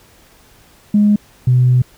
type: tone pair in turn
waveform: sine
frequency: 207.7 / 125.59 Hz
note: G#3 / B2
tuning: 0 / +29 cents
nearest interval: major sixth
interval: 871 cents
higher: first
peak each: -7 dBFS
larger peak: neither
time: 0.94-1.16 / 1.47-1.82 s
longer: second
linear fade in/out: 5 ms
effects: tanh soft clip ceiling -3 dBFS + pink hiss -48 dBFS RMS until 1.97 s